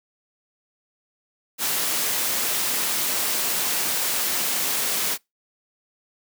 white high-pass noise, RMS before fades -24 dBFS, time 1.58-5.18 s, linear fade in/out 50 ms, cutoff 170 Hz, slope 12 dB/octave, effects noise-tail reverb RT60 0.2 s tail -26 dB re dry

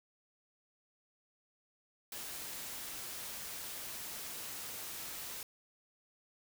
white noise, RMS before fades -44 dBFS, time 2.12-5.43 s, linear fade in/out 2 ms, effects none

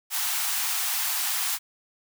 white high-pass noise, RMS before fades -27 dBFS, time 0.1-1.59 s, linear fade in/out 50 ms, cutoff 700 Hz, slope 96 dB/octave, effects none

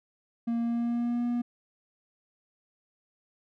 triangle tone with pitch glide, 233.1 to 240.5 Hz, A#3 to B3, 0 to -46 cents, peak -24 dBFS, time 0.47-1.42 s, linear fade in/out 10 ms, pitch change +54 cents, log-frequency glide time 0.59-1.25 s, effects none

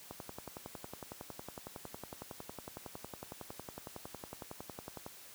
click train, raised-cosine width 1 ms, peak -29 dBFS, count 55, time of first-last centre 0.11-5.064 s, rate 10.9 Hz, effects white hiss -54 dBFS RMS until 5.34 s + high-pass 60 Hz 12 dB/octave

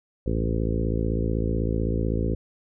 harmonic tone with a mistuned harmonic, 55.9 Hz, A1, 28 cents sharp, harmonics 1 / 2 / 3 / 4 / 5 / 6 / 7 / 8 / 9, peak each -26 / -29 / -31 / -32 / -33 / -34 / -34 / -35 / -36 dBFS, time 0.26-2.35 s, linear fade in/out 5 ms, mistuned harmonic 1, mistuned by +82 cents, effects none

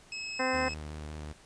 25% pulse tone, 2580 Hz, E7, 38 cents flat, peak -32 dBFS, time 0.12-0.74 s, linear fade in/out 2 ms
harmonic tone, 258.4 Hz, C4, 21 cents flat, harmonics 1 / 2 / 3 / 4 / 5 / 6 / 7 / 8, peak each -35 / -32 / -35 / -35 / -42 / -38 / -37 / -38 dBFS, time 0.39-0.69 s, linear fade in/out 10 ms
sawtooth tone with vibrato, 76 Hz, D#2, 40 cents flat, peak -35 dBFS, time 0.53-1.33 s, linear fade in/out 10 ms, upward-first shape square, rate 5.3 Hz, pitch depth 17 cents each way
effects pink hiss -57 dBFS RMS until 1.45 s + resampled to 22050 Hz

